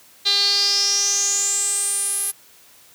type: tone with band-pass filter sweep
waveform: sawtooth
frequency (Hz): 401.5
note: G4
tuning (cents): +41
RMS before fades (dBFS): -20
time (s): 0.25-2.32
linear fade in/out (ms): 20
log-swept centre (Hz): 4000 to 11000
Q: 9.9
effects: white hiss -50 dBFS RMS until 2.94 s + high-pass 80 Hz 12 dB/octave